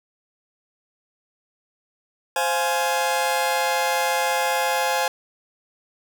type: chord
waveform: sawtooth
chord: F minor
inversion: second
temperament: just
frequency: 523.8 / 698.5 / 838.1 Hz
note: C5 / F5 / Ab5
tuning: +2 / 0 / +16 cents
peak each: -21 / -23 / -19 dBFS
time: 2.36-5.08 s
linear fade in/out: 2 ms
effects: none